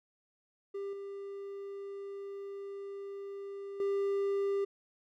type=tone with level steps; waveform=triangle; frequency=397.3 Hz; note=G4; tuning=23 cents sharp; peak=-34 / -38 / -27 dBFS; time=0.74-4.65 s; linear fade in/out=10 ms; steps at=0.93 / 3.8 s; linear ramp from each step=2 ms; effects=none